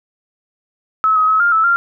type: tone with pitch steps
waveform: sine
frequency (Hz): 1294 / 1266 / 1286 / 1402 / 1309 / 1388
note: E6 / D#6 / E6 / F6 / E6 / F6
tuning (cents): -32 / +30 / -43 / +6 / -13 / -11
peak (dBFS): -10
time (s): 1.04-1.76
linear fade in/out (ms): 0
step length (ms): 120
effects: none